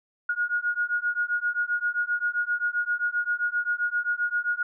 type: beating tone pair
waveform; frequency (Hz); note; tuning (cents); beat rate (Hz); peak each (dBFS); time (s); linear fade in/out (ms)
sine; 1436 / 1443.6; F6 / F#6; +48 / -43; 7.6; -27; 0.29-4.63; 5
effects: none